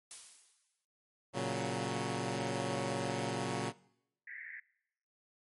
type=noise with exponential decay; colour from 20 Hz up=blue; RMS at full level=-43 dBFS; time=0.11-0.85 s; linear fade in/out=0 ms; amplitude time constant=160 ms
type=chord; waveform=10% pulse; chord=F# major; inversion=first; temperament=equal; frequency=116.54 / 138.59 / 185 Hz; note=A#2 / C#3 / F#3; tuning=0 / 0 / 0 cents; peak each=-30 dBFS; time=1.33-3.73 s; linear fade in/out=50 ms
type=band-pass noise; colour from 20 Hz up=white; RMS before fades=-47 dBFS; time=4.27-4.6 s; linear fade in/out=5 ms; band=1700 to 2100 Hz; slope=96 dB/octave
effects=noise-tail reverb RT60 0.8 s tail -22 dB re dry + MP3 48 kbps